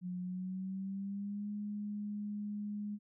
sine tone with pitch glide, 180.4 to 207.2 Hz, F#3 to G#3, -44 to -4 cents, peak -37 dBFS, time 0.01-2.99 s, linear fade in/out 50 ms, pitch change +240 cents, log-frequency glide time 0.2-1.5 s, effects none

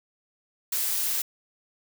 blue noise, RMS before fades -27 dBFS, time 0.72-1.22 s, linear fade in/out 5 ms, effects none

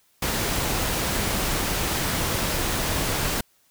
pink noise, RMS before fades -25 dBFS, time 0.22-3.41 s, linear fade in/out 5 ms, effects white hiss -63 dBFS RMS until 3.7 s

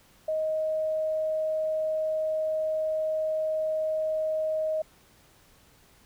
sine tone, 627 Hz, D#5, 13 cents sharp, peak -25 dBFS, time 0.28-4.82 s, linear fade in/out 5 ms, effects pink hiss -59 dBFS RMS until 6.05 s

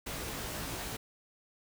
pink noise with comb filter, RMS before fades -39 dBFS, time 0.06-0.97 s, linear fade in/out 10 ms, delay 18 ms, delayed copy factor +0.8, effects none

